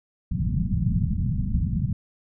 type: low-pass noise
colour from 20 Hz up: white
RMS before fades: -24 dBFS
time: 0.31-1.93 s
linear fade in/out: 5 ms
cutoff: 200 Hz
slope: 48 dB/octave
effects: none